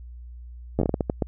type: slowing click train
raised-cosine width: 2 ms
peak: -9 dBFS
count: 10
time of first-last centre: 0.79-1.222 s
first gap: 10 ms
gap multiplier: 1.37
effects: added 60 Hz sine -38 dBFS peak until 1.27 s